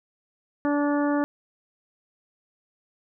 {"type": "harmonic tone", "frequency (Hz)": 290, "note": "D4", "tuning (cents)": -22, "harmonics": [1, 2, 3, 4, 5, 6], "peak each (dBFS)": [-22, -28, -32, -34, -36, -38], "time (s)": [0.65, 1.24], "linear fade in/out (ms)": 0, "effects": []}